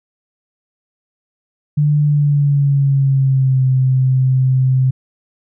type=tone with pitch glide; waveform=sine; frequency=148 to 130.34 Hz; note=D3 to C3; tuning=+14 to -6 cents; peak=-10 dBFS; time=1.77-4.91 s; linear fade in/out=10 ms; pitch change=-220 cents; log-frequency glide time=2.03-3.64 s; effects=none